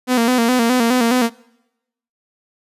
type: tone with vibrato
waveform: sawtooth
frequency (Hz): 241.6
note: B3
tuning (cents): -38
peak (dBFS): -9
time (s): 0.07-1.3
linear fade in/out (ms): 50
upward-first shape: square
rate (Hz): 4.8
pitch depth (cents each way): 76
effects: noise-tail reverb RT60 0.9 s tail -25 dB re dry + resampled to 32000 Hz